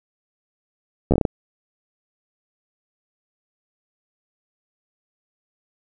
slowing click train, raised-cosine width 2 ms, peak -4 dBFS, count 7, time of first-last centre 1.11-1.252 s, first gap 12 ms, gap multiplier 1.27, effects none

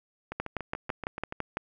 two click trains, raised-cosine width 0.5 ms, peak -15 / -20 dBFS, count 8 / 8, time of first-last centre 0.4-1.571 / 0.32-1.324 s, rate 5.98 / 6.97 Hz, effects none

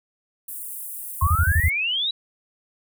pink high-pass noise, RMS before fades -34 dBFS, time 0.48-1.7 s, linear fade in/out 5 ms, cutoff 9100 Hz, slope 48 dB/octave
sine exponential sweep, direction up, 1048 to 3951 Hz, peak -21 dBFS, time 1.21-2.11 s, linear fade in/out 5 ms
sine tone bursts, 82.5 Hz, E2, 2 cents sharp, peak -15 dBFS, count 6, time 1.22-1.686 s, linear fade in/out 5 ms, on 51 ms, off 32 ms
effects none

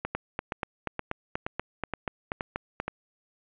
two click trains, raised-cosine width 0.5 ms, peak -15 / -14 dBFS, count 7 / 12, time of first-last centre 0.05-2.88 / 0.15-2.801 s, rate 2.12 / 4.15 Hz, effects resampled to 8000 Hz + 9-bit

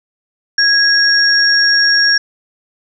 sine tone pair together, 1652 / 5557 Hz, G#6 / F8, -10 / -10 cents, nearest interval octave + major sixth, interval 2100 cents, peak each -11 dBFS, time 0.58-2.18 s, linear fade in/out 5 ms, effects none

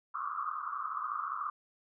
white band-pass noise, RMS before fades -37 dBFS, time 0.14-1.5 s, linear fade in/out 5 ms, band 1100 to 1300 Hz, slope 96 dB/octave, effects none

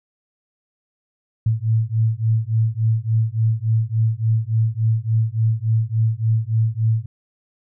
sine beating tone pair, 110 / 113.5 Hz, A2 / A#2, 0 / -46 cents, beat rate 3.5 Hz, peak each -19 dBFS, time 1.46-7.06 s, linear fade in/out 5 ms, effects none

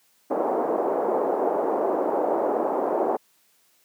pink band-pass noise, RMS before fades -24 dBFS, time 0.3-3.17 s, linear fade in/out 10 ms, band 340 to 840 Hz, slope 24 dB/octave, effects white hiss -63 dBFS RMS until 3.84 s + high-pass 150 Hz 12 dB/octave

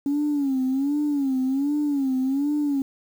sine tone with vibrato, 277.2 Hz, C#4, in tune, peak -19 dBFS, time 0.06-2.82 s, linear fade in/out 2 ms, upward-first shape sine, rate 1.3 Hz, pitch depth 120 cents each way, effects tanh soft clip ceiling -17 dBFS + 8-bit

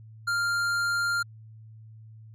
sine tone with tanh clipping, 1396.9 Hz, F6, in tune, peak -26 dBFS, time 0.27-1.23 s, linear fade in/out 10 ms, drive 14 dB, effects added 110 Hz sine -45 dBFS peak until 2.34 s

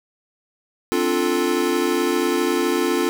square chord, D minor seventh, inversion third, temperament equal, 261.6 / 293.7 / 349.2 / 440 Hz, C4 / D4 / F4 / A4, 0 / 0 / 0 / 0 cents, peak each -26 / -26 / -22 / -25 dBFS, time 0.92-3.09 s, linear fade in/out 0 ms, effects none

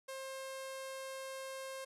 sawtooth tone with low-pass filter, 532 Hz, C5, 29 cents sharp, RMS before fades -45 dBFS, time 0.08-1.85 s, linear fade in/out 10 ms, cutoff 11000 Hz, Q 1.7, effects none

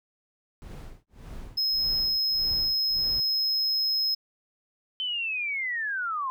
brown noise with tremolo, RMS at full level -38 dBFS, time 0.62-3.2 s, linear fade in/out 0 ms, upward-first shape sine, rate 1.7 Hz, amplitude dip 100%
triangle tone, 5140 Hz, E8, 45 cents flat, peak -22 dBFS, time 1.57-4.15 s, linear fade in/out 10 ms
sine linear sweep, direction down, 3083 to 1015 Hz, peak -27 dBFS, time 5-6.3 s, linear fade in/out 0 ms
effects none

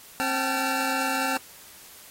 25% pulse tone cluster, 266.2 / 769 / 874 / 1365 Hz, C4 / G5 / A5 / F6, +30 / -33 / -12 / -40 cents, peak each -26 dBFS, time 0.2-1.37 s, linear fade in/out 0 ms, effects white hiss -48 dBFS RMS until 2.1 s + AAC 48 kbps

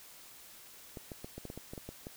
clicks, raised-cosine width 2 ms, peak -29 dBFS, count 11, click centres 0.972 / 1.118 / 1.245 / 1.38 / 1.453 / 1.501 / 1.576 / 1.735 / 1.778 / 1.89 / 2.069 s, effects white hiss -54 dBFS RMS until 2.16 s

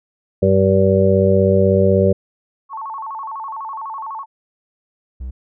harmonic tone, 96.2 Hz, G2, 32 cents flat, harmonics 1 / 2 / 4 / 5 / 6, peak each -17 / -17 / -17 / -17 / -17 dBFS, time 0.42-2.13 s, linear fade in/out 10 ms
sine tone with vibrato, 987.8 Hz, B5, in tune, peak -25 dBFS, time 2.69-4.26 s, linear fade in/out 50 ms, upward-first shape square, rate 12 Hz, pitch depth 190 cents each way
triangle tone, 63.4 Hz, B1, 46 cents sharp, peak -23 dBFS, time 5.2-5.31 s, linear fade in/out 10 ms
effects none

